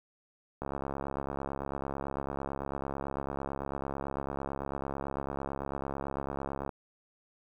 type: click train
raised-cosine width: 1 ms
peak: -21 dBFS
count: 420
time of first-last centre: 0.62-6.692 s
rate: 69 Hz
effects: 10-bit